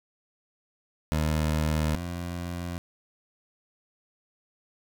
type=tone pair in turn; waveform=20% pulse; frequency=77.5 / 86.99 Hz; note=D#2 / F2; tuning=-6 / -6 cents; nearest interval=major second; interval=200 cents; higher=second; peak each=-19 / -27 dBFS; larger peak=first; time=1.12-1.95 / 1.95-2.78 s; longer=neither; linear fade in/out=0 ms; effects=none